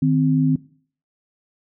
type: tone pair together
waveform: sine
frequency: 154.8 / 260.3 Hz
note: D#3 / C4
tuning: -9 / -9 cents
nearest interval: major sixth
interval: 900 cents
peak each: -17 dBFS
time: 0.02-0.56 s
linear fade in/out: 5 ms
effects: noise-tail reverb RT60 0.5 s tail -20 dB re dry